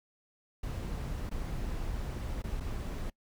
brown noise with dropouts, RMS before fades -36 dBFS, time 0.63-3.1 s, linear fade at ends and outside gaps 5 ms, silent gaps 1.294-1.312 / 2.422-2.439 / 2.601-2.605 s, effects noise-tail reverb RT60 0.1 s tail -23 dB re dry

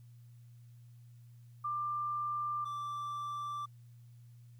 sine / triangle tone pair in turn, 1188 / 1172.3 Hz, D6 / D6, +20 / -3 cents, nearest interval unison, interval 23 cents, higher first, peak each -33 / -35 dBFS, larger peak first, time 1.64-2.65 / 2.65-3.66 s, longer neither, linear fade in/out 10 ms, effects added 119 Hz sine -53 dBFS peak until 4.59 s + white hiss -75 dBFS RMS until 4.59 s

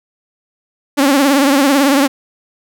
sawtooth tone with vibrato, 277.8 Hz, C#4, 4 cents sharp, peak -5 dBFS, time 0.97-2.08 s, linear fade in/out 20 ms, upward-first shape triangle, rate 18 Hz, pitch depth 110 cents each way, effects none

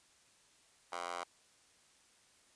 10% pulse tone with high-pass filter, 87.31 Hz, F2, in tune, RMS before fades -42 dBFS, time 0.92-1.24 s, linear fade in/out 5 ms, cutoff 850 Hz, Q 9.3, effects white hiss -67 dBFS RMS until 2.55 s + resampled to 22050 Hz

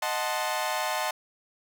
sawtooth chord, D# diminished seventh, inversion none, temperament equal, 622.3 / 740 / 880 / 1046.5 Hz, D#5 / F#5 / A5 / C6, 0 / 0 / 0 / 0 cents, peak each -29 / -29 / -28 / -30 dBFS, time 0.02-1.11 s, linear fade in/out 5 ms, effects none

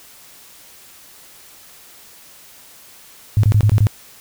sine tone bursts, 105.1 Hz, G#2, 21 cents sharp, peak -9 dBFS, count 6, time 3.37-3.869 s, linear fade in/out 0 ms, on 64 ms, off 23 ms, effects white hiss -44 dBFS RMS until 4.2 s

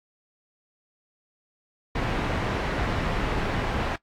pink low-pass noise, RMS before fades -27 dBFS, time 1.95-3.96 s, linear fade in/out 5 ms, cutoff 2200 Hz, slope 12 dB/octave, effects noise-tail reverb RT60 0.1 s tail -19 dB re dry + AAC 64 kbps

